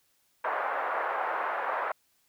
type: band-pass noise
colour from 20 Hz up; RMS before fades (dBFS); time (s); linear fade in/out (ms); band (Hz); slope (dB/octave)
pink; -31; 0.44-1.92; 5; 610 to 1600; 24
effects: white hiss -70 dBFS RMS until 2.28 s